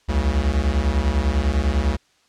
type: beating tone pair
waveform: square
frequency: 64.5 / 74.5 Hz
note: C2 / D2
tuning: -24 / +25 cents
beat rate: 10 Hz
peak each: -21 dBFS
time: 0.08-1.97 s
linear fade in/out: 20 ms
effects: white hiss -60 dBFS RMS until 2.28 s + low-pass 6000 Hz 12 dB/octave